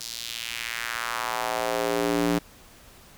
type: tone with high-pass filter sweep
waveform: square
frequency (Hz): 58.27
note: A#1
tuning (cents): 0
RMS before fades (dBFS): -28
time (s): 0-2.39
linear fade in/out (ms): 10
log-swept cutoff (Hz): 5000 to 230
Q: 1.9
effects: pink hiss -51 dBFS RMS until 3.17 s